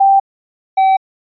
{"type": "tone pair in turn", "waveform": ["sine", "triangle"], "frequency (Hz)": [784, 767.4], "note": ["G5", "G5"], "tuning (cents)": [0, -37], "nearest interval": "unison", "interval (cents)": 37, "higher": "first", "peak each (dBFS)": [-6, -6], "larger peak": "neither", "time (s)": [[0, 0.2], [0.77, 0.97]], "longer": "neither", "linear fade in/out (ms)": 10, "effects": ["resampled to 11025 Hz"]}